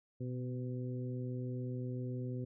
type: harmonic tone with a mistuned harmonic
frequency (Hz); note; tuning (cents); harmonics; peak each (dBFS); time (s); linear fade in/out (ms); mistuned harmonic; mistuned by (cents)
125.9; B2; +34; 1 / 2 / 3 / 4; -38 / -43 / -47 / -50; 0.2-2.45; 10; 1; -25
effects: none